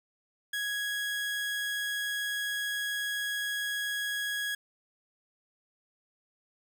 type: tone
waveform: 30% pulse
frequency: 1661.2 Hz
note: G#6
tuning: in tune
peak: -28 dBFS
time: 0.53-4.55 s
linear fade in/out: 5 ms
effects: none